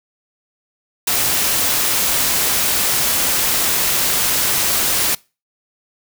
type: noise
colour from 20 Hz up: white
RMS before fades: -17 dBFS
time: 1.07-5.15 s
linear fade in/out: 5 ms
effects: noise-tail reverb RT60 0.3 s tail -24 dB re dry